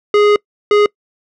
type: tone bursts at uneven times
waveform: square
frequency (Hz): 415.3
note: G#4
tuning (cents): 0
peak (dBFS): -8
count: 2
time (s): 0.14-0.36 / 0.71-0.86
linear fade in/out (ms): 2
effects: noise-tail reverb RT60 0.1 s tail -25 dB re dry + low-pass 3000 Hz 12 dB/octave